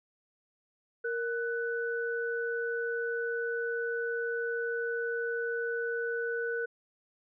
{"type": "tone pair together", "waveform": "sine", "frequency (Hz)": [466.2, 1491.2], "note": ["A#4", "F#6"], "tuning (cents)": [0, 13], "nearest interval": "octave + minor sixth", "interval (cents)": 2013, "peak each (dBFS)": [-32, -34], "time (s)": [1.04, 6.66], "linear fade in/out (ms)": 10, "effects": []}